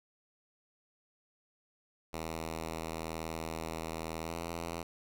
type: tone with pitch glide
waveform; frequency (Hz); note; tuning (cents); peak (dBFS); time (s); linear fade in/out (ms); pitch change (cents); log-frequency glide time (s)
5% pulse; 81 to 83.76; E2 to E2; -30 to +28; -26; 2.13-4.83; 5; +58; 4.22-4.35
effects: none